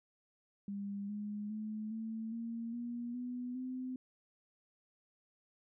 sine tone with pitch steps, 200.7 / 207.8 / 215.1 / 222.7 / 230.5 / 238.7 / 247.1 / 255.8 Hz, G3 / G#3 / A3 / A3 / A#3 / A#3 / B3 / C4, +41 / +1 / -39 / +21 / -19 / +41 / +1 / -39 cents, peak -38 dBFS, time 0.68-3.96 s, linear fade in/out 2 ms, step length 410 ms, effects none

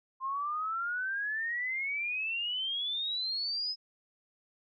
sine exponential sweep, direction up, 1046 to 5140 Hz, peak -31 dBFS, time 0.2-3.76 s, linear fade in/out 50 ms, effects none

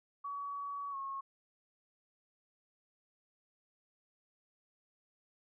sine tone with pitch glide, 1132 to 1090.3 Hz, C#6 to C#6, +36 to -29 cents, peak -38 dBFS, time 0.24-1.21 s, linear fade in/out 10 ms, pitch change -65 cents, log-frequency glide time 0.91-0.96 s, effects none

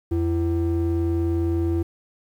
triangle ring-modulated tone, 210.3 Hz, G#3, 22 cents sharp, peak -14 dBFS, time 0.11-1.83 s, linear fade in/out 10 ms, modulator 125 Hz, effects tanh soft clip ceiling -11 dBFS + 9-bit

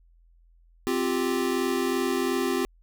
square chord, C suspended fourth, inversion none, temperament equal, 261.6 / 349.2 / 392 Hz, C4 / F4 / G4, 0 / 0 / 0 cents, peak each -29 dBFS, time 0.87-2.65 s, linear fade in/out 0 ms, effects added 42 Hz sine -55 dBFS peak until 2.82 s

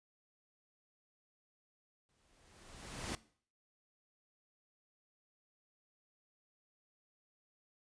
pink noise with exponential growth, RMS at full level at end -39 dBFS, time 2.09-3.15 s, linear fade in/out 0 ms, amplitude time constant 230 ms, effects noise-tail reverb RT60 0.5 s tail -19 dB re dry + resampled to 22050 Hz

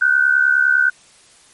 sine tone pair together, 1460 / 1529.9 Hz, F#6 / G6, -24 / -43 cents, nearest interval minor second, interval 81 cents, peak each -14 dBFS, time 0.01-0.9 s, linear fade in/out 10 ms, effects white hiss -49 dBFS RMS until 1.53 s + MP3 48 kbps

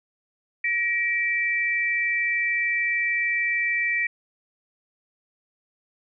sine tone pair together, 1903.3 / 2330 Hz, A#6 / D7, +36 / -14 cents, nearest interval major third, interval 350 cents, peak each -24 dBFS, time 0.64-4.07 s, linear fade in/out 5 ms, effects none

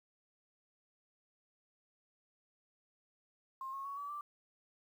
sine tone with pitch steps, 1063 / 1089.7 / 1117.1 / 1145.2 / 1174 Hz, C6 / C#6 / C#6 / D6 / D6, +27 / -30 / +13 / -44 / -1 cents, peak -40 dBFS, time 3.61-4.21 s, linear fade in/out 2 ms, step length 120 ms, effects 11-bit

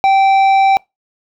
sine tone with tanh clipping, 778 Hz, G5, 13 cents flat, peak -9 dBFS, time 0.04-0.77 s, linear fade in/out 0 ms, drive 9 dB, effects noise-tail reverb RT60 0.2 s tail -25 dB re dry

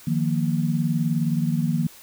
sine chord, Eb suspended second, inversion none, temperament equal, 155.56 / 174.61 / 233.1 Hz, Eb3 / F3 / Bb3, 0 / 0 / 0 cents, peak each -23 / -25 / -25 dBFS, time 0.07-1.87 s, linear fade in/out 5 ms, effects white hiss -47 dBFS RMS until 2.02 s

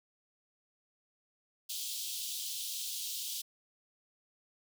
pink high-pass noise, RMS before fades -39 dBFS, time 1.69-3.42 s, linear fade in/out 10 ms, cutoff 3100 Hz, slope 48 dB/octave, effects none

